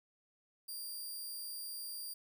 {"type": "tone", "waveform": "10% pulse", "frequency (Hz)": 4766, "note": "D8", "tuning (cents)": 25, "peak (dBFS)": -35, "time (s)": [0.68, 2.14], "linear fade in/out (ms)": 10, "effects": []}